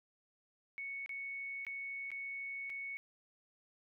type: tone with dropouts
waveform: sine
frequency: 2217 Hz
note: C#7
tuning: in tune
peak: -40 dBFS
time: 0.78-2.97 s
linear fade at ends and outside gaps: 0 ms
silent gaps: 1.061-1.093 / 1.65-1.667 / 2.105-2.116 / 2.697-2.701 s
effects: none